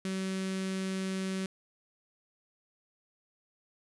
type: tone with notch filter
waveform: sawtooth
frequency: 190 Hz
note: F#3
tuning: 46 cents sharp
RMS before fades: -34 dBFS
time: 0.05-1.46 s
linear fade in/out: 2 ms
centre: 820 Hz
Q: 0.81
effects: resampled to 24000 Hz